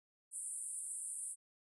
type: band-pass noise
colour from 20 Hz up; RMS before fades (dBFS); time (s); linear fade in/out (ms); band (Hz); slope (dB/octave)
white; -44; 0.31-1.36; 50; 8300 to 10000; 96
effects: none